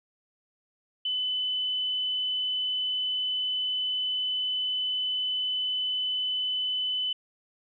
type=tone; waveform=sine; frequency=3012 Hz; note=F#7; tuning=30 cents sharp; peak=-26 dBFS; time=1.05-7.13 s; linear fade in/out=5 ms; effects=none